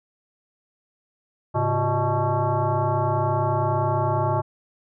sine tone with frequency modulation, 381.5 Hz, G4, 47 cents flat, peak -19 dBFS, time 1.54-4.42 s, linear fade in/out 20 ms, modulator 244 Hz, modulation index 2.8, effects none

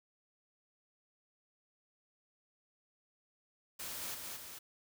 white noise with echo, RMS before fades -43 dBFS, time 3.79-4.15 s, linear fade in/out 10 ms, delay 220 ms, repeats 2, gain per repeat -3 dB, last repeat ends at 4.59 s, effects none

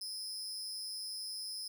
sawtooth tone with amplitude modulation, 5100 Hz, D#8, 42 cents sharp, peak -33 dBFS, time 0.01-1.68 s, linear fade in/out 5 ms, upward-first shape sine, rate 211 Hz, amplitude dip 100%, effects none

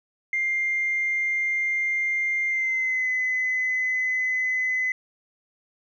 sine tone with pitch glide, 2100 to 2023 Hz, C7 to B6, +6 to +41 cents, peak -21 dBFS, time 0.33-4.92 s, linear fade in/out 2 ms, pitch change -65 cents, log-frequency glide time 2.49-3.11 s, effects tanh soft clip ceiling -17 dBFS

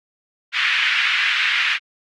white band-pass noise, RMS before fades -19 dBFS, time 0.52-1.79 s, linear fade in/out 50 ms, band 1600 to 2800 Hz, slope 24 dB/octave, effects Opus 32 kbps

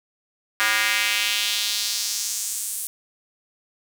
square tone with high-pass filter sweep, 109.6 Hz, A2, 6 cents flat, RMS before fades -24 dBFS, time 0.6-2.87 s, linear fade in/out 0 ms, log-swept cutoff 1600 to 10000 Hz, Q 1.9, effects none

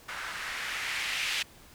violet noise with low-pass filter sweep, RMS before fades -34 dBFS, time 0.08-1.43 s, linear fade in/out 10 ms, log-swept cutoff 1400 to 2700 Hz, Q 2, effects pink hiss -54 dBFS RMS until 1.74 s

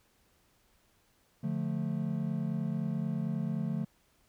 triangle chord, D minor, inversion none, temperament just, 146.83 / 176.2 / 220.2 Hz, D3 / F3 / A3, 0 / +16 / +2 cents, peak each -33 dBFS, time 1.43-3.85 s, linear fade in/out 10 ms, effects pink hiss -69 dBFS RMS until 4.28 s

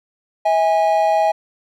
triangle tone pair together, 646.2 / 822 Hz, E5 / G#5, -35 / -18 cents, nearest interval major third, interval 417 cents, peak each -14 dBFS, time 0.45-1.32 s, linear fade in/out 10 ms, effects none

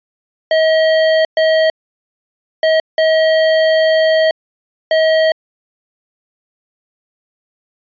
square tone bursts at uneven times, 637 Hz, D#5, 41 cents sharp, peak -10 dBFS, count 5, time 0.51-1.25 / 1.37-1.7 / 2.63-2.8 / 2.98-4.31 / 4.91-5.32 s, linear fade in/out 2 ms, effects resampled to 11025 Hz

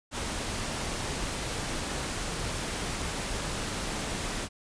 pink noise, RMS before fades -33 dBFS, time 0.11-4.49 s, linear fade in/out 50 ms, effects resampled to 22050 Hz

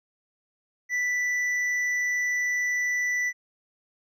triangle tone with hard clipping, 1975.5 Hz, B6, in tune, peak -25 dBFS, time 0.89-3.33 s, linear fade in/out 50 ms, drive 8 dB, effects none

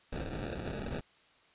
pink noise with sample-and-hold, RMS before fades -38 dBFS, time 0.12-1.01 s, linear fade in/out 10 ms, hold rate 1050 Hz, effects white hiss -64 dBFS RMS until 1.54 s + resampled to 8000 Hz

